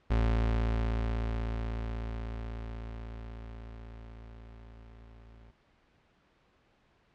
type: tone with level ramp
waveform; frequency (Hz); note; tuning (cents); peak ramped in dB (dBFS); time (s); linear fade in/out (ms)
35% pulse; 56.3; A1; +40; -22 to -51; 0.1-5.51; 10
effects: pink hiss -67 dBFS RMS until 7.14 s + low-pass 3000 Hz 12 dB/octave